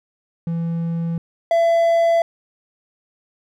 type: tone pair in turn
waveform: triangle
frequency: 167.2 / 671.3 Hz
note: E3 / E5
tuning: +25 / +31 cents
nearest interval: 2 octaves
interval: 2406 cents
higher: second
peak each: -18 / -11 dBFS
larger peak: second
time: 0.47-1.18 / 1.51-2.22 s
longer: neither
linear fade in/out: 2 ms
effects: none